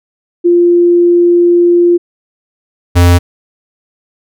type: tone pair in turn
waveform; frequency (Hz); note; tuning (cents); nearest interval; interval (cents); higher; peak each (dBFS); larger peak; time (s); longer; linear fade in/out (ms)
sine / square; 347.9 / 87.68; F4 / F2; -7 / +7; 2 octaves; 2386; first; -4; neither; 0.44-1.98 / 2.95-3.19; first; 20
effects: none